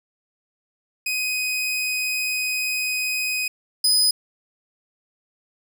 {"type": "tone pair in turn", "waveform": "sawtooth", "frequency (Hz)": [2507, 5005], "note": ["D#7", "D#8"], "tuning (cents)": [12, 9], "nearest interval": "octave", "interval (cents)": 1197, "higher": "second", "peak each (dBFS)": [-19, -13], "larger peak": "second", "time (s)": [[1.06, 3.48], [3.84, 4.11]], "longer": "first", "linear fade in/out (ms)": 5, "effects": []}